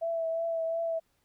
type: tone with vibrato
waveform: sine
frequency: 660 Hz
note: E5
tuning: 2 cents sharp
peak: -28 dBFS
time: 0.01-1 s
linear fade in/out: 20 ms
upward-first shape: triangle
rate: 2.8 Hz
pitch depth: 26 cents each way
effects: pink hiss -73 dBFS RMS until 1.24 s